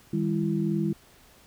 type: tone cluster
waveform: sine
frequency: 158.1 / 200.6 / 334.5 Hz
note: D#3 / G3 / E4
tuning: +28 / +40 / +25 cents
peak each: -28 / -27 / -29 dBFS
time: 0.13-0.93 s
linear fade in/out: 5 ms
effects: pink hiss -56 dBFS RMS until 1.46 s